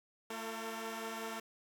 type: tone cluster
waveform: 10% pulse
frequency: 223.4 / 345.3 / 452 Hz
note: A3 / F4 / A4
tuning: +27 / -20 / +47 cents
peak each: -34 / -40 / -37 dBFS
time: 0.3-1.4 s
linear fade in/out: 5 ms
effects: none